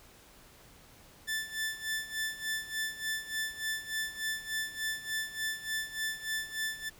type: tone with tremolo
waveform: sawtooth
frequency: 1760 Hz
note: A6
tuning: in tune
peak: -27 dBFS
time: 1.27-6.9 s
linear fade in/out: 20 ms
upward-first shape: sine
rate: 3.4 Hz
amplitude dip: 80%
effects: pink hiss -57 dBFS RMS until 6.99 s